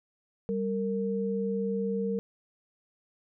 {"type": "tone pair together", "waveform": "sine", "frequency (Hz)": [196, 460], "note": ["G3", "A#4"], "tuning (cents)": [0, -23], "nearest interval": "octave + minor third", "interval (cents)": 1477, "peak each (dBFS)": [-30, -30], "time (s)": [0.49, 2.19], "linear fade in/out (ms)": 0, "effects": []}